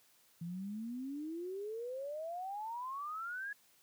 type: exponential sweep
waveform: sine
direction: up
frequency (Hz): 164.81 to 1691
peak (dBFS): -39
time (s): 0.41-3.53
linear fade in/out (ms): 5
effects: white hiss -68 dBFS RMS until 3.82 s + high-pass 80 Hz 12 dB/octave